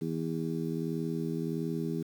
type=harmonic tone; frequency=81.5 Hz; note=E2; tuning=19 cents flat; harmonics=2 / 3 / 4 / 5; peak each=-34 / -36 / -37 / -38 dBFS; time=0.01-2.03 s; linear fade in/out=10 ms; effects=9-bit